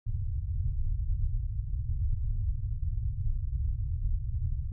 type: low-pass noise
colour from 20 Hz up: pink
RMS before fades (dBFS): -30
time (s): 0.06-4.72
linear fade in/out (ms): 2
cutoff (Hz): 120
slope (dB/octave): 48
effects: none